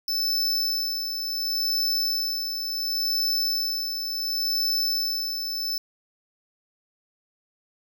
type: tone with tremolo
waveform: square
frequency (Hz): 5274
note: E8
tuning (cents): 0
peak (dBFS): -22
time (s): 0.08-5.78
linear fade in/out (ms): 2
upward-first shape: sine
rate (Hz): 0.7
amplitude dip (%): 50
effects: none